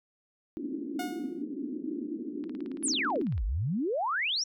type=band-pass noise; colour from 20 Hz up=pink; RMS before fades=-36 dBFS; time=0.57-3.22 s; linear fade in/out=0 ms; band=250 to 330 Hz; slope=48 dB/octave
type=tone with exponential decay; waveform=sawtooth; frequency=723 Hz; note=F#5; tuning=40 cents flat; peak=-29 dBFS; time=0.99-1.43 s; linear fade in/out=5 ms; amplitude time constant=94 ms
type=click train; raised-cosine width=0.3 ms; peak=-35 dBFS; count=18; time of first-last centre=2.44-3.379 s; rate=18.1 Hz
type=exponential two-way sweep; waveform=sine; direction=down then up; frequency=11290 to 45.04 to 5990 Hz; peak=-27 dBFS; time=2.83-4.44 s; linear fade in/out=10 ms; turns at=3.44 s
effects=none